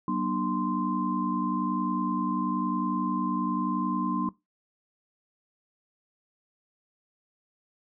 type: tone cluster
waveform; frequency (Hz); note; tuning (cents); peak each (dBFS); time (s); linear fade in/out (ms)
sine; 189.1 / 239.8 / 300.8 / 1042; F#3 / A#3 / D4 / C6; +38 / +49 / +42 / -7; -31; 0.08-4.29; 2
effects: noise-tail reverb RT60 0.2 s tail -20 dB re dry